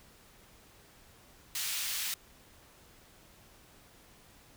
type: high-pass noise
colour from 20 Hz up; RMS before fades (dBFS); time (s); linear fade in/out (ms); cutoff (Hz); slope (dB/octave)
pink; -35; 1.55-2.14; 2; 2600; 12
effects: pink hiss -59 dBFS RMS until 4.56 s